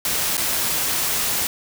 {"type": "noise with dropouts", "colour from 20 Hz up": "white", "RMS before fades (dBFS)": -22, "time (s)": [0.05, 1.47], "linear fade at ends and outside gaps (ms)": 1, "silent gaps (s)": [0.37, 0.378], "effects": []}